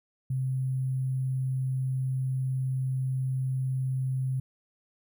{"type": "tone with sample-and-hold", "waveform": "sine", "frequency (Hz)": 130.81, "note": "C3", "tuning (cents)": 0, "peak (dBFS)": -26, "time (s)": [0.3, 4.4], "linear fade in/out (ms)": 5, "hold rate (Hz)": 11025, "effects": []}